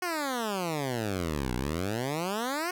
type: exponential two-way sweep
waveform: 10% pulse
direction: down then up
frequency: 370 to 59.2 to 370 Hz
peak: -21 dBFS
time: 0.02-2.71 s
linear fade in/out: 5 ms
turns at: 1.54 s
effects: none